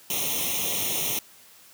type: noise with comb filter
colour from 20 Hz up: white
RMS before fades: -27 dBFS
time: 0.1-1.19 s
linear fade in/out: 2 ms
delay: 0.32 ms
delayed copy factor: +0.95
effects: white hiss -52 dBFS RMS until 1.73 s + high-pass 100 Hz 12 dB/octave